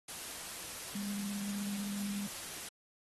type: tone in noise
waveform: sine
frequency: 201.9 Hz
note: G#3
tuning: 49 cents flat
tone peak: -36 dBFS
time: 0.95-2.27 s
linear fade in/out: 5 ms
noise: white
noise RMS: -44 dBFS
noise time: 0.08-2.69 s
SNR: +5 dB
effects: AAC 32 kbps